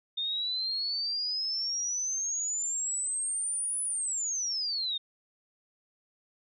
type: exponential two-way sweep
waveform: sine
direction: up then down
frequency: 3632 to 10000 to 3632 Hz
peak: -29 dBFS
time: 0.17-4.98 s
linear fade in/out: 10 ms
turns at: 3.83 s
effects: none